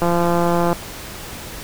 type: click train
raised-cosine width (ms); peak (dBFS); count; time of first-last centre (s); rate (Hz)
1; -5; 123; 0.02-0.729; 172
effects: pink hiss -33 dBFS RMS until 1.63 s